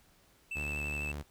triangle tone with vibrato, 2637 Hz, E7, in tune, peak -34 dBFS, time 0.51-1.12 s, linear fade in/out 5 ms, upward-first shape square, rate 12 Hz, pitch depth 15 cents each way
sawtooth tone, 73.42 Hz, D2, in tune, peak -34 dBFS, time 0.55-1.23 s, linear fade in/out 20 ms
effects pink hiss -65 dBFS RMS until 1.3 s

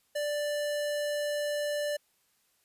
square tone, 588 Hz, D5, 2 cents sharp, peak -30 dBFS, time 0.15-1.97 s, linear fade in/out 10 ms, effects white hiss -71 dBFS RMS until 2.64 s + resampled to 32000 Hz

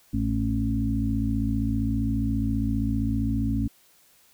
harmonic tone with a mistuned harmonic, 55 Hz, A1, in tune, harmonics 1 / 2 / 4 / 5, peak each -28 / -28 / -28 / -28 dBFS, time 0.13-3.68 s, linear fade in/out 10 ms, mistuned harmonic 1, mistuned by -24 cents, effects white hiss -59 dBFS RMS until 4.33 s

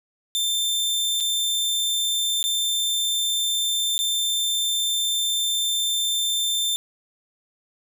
sawtooth tone with dropouts, 3572 Hz, A7, 25 cents sharp, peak -18 dBFS, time 0.35-6.76 s, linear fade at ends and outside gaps 0 ms, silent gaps 1.202-1.207 / 2.428-2.44 / 3.98-3.99 s, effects none

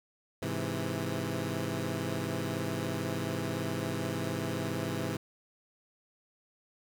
15% pulse chord, Ab augmented, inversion none, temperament equal, 103.83 / 130.81 / 164.81 Hz, Ab2 / C3 / E3, 0 / 0 / 0 cents, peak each -30 dBFS, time 0.42-5.17 s, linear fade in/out 5 ms, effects none

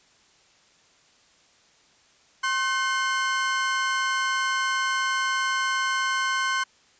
35% pulse tone pair together, 1064 / 1527 Hz, C6 / G6, +29 / -46 cents, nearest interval tritone, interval 625 cents, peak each -24 dBFS, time 2.43-6.64 s, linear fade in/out 10 ms, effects white hiss -59 dBFS RMS until 6.99 s + resampled to 16000 Hz

